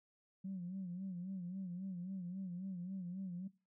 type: tone with vibrato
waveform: sine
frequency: 183.9 Hz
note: F#3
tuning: 10 cents flat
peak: -40 dBFS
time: 0.44-3.48 s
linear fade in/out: 10 ms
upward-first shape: sine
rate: 3.7 Hz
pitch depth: 95 cents each way
effects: noise-tail reverb RT60 0.3 s tail -20 dB re dry + tanh soft clip ceiling -36 dBFS